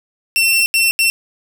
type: tone bursts at uneven times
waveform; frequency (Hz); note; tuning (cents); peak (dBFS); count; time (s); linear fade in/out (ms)
sawtooth; 2703; E7; +43; -8; 3; 0.36-0.66 / 0.74-0.91 / 0.99-1.1; 0
effects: none